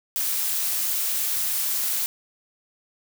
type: noise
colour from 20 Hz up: blue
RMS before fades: -25 dBFS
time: 0.16-2.06 s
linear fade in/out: 0 ms
effects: none